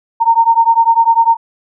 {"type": "beating tone pair", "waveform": "sine", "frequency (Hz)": [913, 923], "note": ["A#5", "A#5"], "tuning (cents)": [-36, -17], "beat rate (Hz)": 10, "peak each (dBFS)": -10, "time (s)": [0.2, 1.37], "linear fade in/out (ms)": 20, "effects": []}